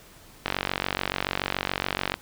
click train, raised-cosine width 0.3 ms, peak -8 dBFS, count 80, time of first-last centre 0.46-2.141 s, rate 47 Hz, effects pink hiss -51 dBFS RMS until 2.21 s

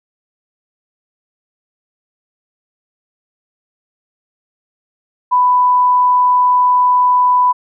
sine tone, 994 Hz, B5, 11 cents sharp, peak -8 dBFS, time 5.31-7.53 s, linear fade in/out 20 ms, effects none

